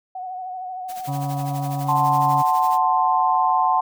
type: tone with vibrato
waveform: sine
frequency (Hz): 740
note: F#5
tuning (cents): 0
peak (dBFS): -28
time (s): 0.15-2.01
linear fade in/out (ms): 5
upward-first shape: sine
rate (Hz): 13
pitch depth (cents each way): 36
type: noise with tremolo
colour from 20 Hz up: white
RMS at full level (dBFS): -38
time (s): 0.88-2.79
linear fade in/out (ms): 20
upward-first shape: sine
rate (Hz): 12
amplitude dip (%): 75
type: harmonic tone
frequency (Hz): 140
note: C#3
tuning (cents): +18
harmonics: 1 / 2 / 4 / 5 / 6 / 7 / 8 / 9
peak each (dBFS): -24 / -32 / -39 / -42 / -46 / -37 / -44 / -48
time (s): 1.07-2.43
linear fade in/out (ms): 20
type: chord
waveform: sine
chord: F# diminished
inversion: none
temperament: equal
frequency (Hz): 740 / 880 / 1046.5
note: F#5 / A5 / C6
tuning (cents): 0 / 0 / 0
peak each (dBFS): -20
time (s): 1.88-3.81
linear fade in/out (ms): 10
effects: none